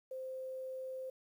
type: tone with quantisation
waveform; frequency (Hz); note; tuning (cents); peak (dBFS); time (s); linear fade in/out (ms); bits
sine; 521; C5; -7; -40; 0.11-1.1; 5; 11
effects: none